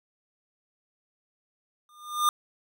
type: tone with exponential growth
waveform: square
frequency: 1208 Hz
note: D6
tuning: 48 cents sharp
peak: -18 dBFS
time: 1.89-2.29 s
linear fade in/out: 1 ms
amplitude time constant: 86 ms
effects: none